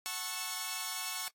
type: chord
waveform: 5% pulse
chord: F# minor seventh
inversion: none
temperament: equal with one note detuned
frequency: 740 / 880 / 1097.3 / 1318.5 Hz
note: F#5 / A5 / C#6 / E6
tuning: 0 / 0 / -18 / 0 cents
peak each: -31 / -31 / -27 / -33 dBFS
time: 0.06-1.28 s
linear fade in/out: 0 ms
effects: noise-tail reverb RT60 0.1 s tail -21 dB re dry + AAC 64 kbps